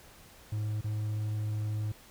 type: tone with dropouts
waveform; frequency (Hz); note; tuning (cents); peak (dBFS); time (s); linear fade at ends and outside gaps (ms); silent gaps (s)
triangle; 106.7; G#2; +47; -28; 0.52-1.92; 5; 0.81-0.843
effects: pink hiss -55 dBFS RMS until 2.1 s